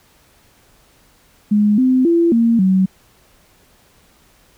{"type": "tone with pitch steps", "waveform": "sine", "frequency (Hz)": [208.5, 257.3, 338.2, 231.1, 188.6], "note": ["G#3", "C4", "E4", "A#3", "F#3"], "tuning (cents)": [7, -29, 44, -15, 33], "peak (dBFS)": -10, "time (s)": [1.51, 2.86], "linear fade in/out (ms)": 10, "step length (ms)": 270, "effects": ["pink hiss -53 dBFS RMS until 4.57 s"]}